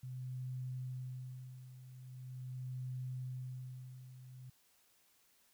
sine tone with tremolo, 127.7 Hz, C3, 42 cents flat, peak -39 dBFS, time 0.03-4.5 s, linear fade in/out 5 ms, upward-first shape sine, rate 0.42 Hz, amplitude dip 75%, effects white hiss -71 dBFS RMS until 5.53 s

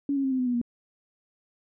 sine tone with pitch steps, 281.7 / 274 / 266.5 / 259.2 / 252.1 / 245.2 / 238.5 Hz, C#4 / C#4 / C4 / C4 / B3 / B3 / A#3, +28 / -20 / +32 / -16 / +36 / -12 / +40 cents, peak -23 dBFS, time 0.09-0.615 s, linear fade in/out 2 ms, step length 75 ms, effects none

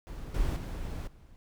brown noise with level steps, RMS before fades -40 / -30 / -36 / -54 dBFS, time 0.07-1.36 s, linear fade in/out 0 ms, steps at 0.34 / 0.56 / 1.07 s, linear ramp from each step 5 ms, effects none

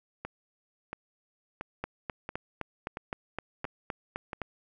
two click trains, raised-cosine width 0.5 ms, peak -18 / -21 dBFS, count 11 / 7, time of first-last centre 1.84-4.417 / 0.25-4.332 s, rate 3.88 / 1.47 Hz, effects none

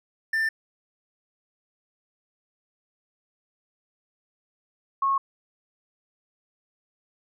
triangle / sine tone pair in turn, 1785 / 1092.5 Hz, A6 / C#6, +24 / -26 cents, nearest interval minor sixth, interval 850 cents, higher first, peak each -20 dBFS, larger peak neither, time 0.33-0.49 / 5.02-5.18 s, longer neither, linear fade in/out 5 ms, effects none

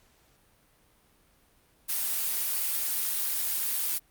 blue noise, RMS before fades -29 dBFS, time 1.88-3.99 s, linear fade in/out 20 ms, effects pink hiss -64 dBFS RMS until 4.1 s + Opus 48 kbps

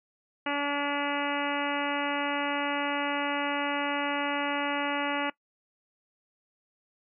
harmonic tone with a mistuned harmonic, 286.5 Hz, D4, 43 cents flat, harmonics 1 / 2 / 3 / 4 / 5 / 6 / 7 / 8 / 9 / 10, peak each -33 / -35 / -34 / -36 / -36 / -38 / -37 / -40 / -41 / -39 dBFS, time 0.46-5.3 s, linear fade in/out 5 ms, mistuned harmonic 8, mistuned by +15 cents, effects noise-tail reverb RT60 0.1 s tail -21 dB re dry

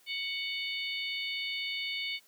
harmonic tone with a mistuned harmonic, 742 Hz, F#5, 5 cents sharp, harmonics 3 / 4 / 5 / 6, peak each -36 / -38 / -40 / -42 dBFS, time 0.06-2.2 s, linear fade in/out 50 ms, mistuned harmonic 5, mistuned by -37 cents, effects white hiss -63 dBFS RMS until 2.27 s + high-pass 200 Hz 12 dB/octave

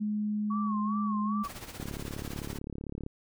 sine tone with pitch glide, 210.4 to 209.1 Hz, G#3 to G#3, +23 to +12 cents, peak -28 dBFS, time 0-1.44 s, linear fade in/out 20 ms, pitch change -11 cents, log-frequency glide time 0.11-1.17 s
sine tone with vibrato, 1108.7 Hz, C#6, in tune, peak -33 dBFS, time 0.5-1.48 s, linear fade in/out 10 ms, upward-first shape sine, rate 2.5 Hz, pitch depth 100 cents each way
pink noise with tremolo, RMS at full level -41 dBFS, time 1.43-2.59 s, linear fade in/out 20 ms, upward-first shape sine, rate 16 Hz, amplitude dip 65%
click train, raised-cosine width 3 ms, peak -25 dBFS, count 46, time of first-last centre 1.8-3.064 s, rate 35.6 Hz
effects none

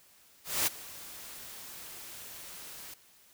white noise with ADSR envelope, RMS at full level -27 dBFS, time 0.44-2.94 s, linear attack 230 ms, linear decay 15 ms, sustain -19 dB, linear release 4 ms, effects white hiss -61 dBFS RMS until 3.33 s

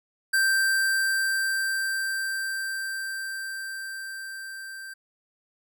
square tone with level ramp, 1568 Hz, G6, in tune, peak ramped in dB -20 to -38 dBFS, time 0.33-4.94 s, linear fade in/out 10 ms, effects none

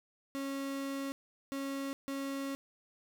35% pulse tone bursts at uneven times, 274.5 Hz, C#4, 17 cents flat, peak -34 dBFS, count 3, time 0.35-1.12 / 1.52-1.93 / 2.08-2.55 s, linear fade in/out 0 ms, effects none

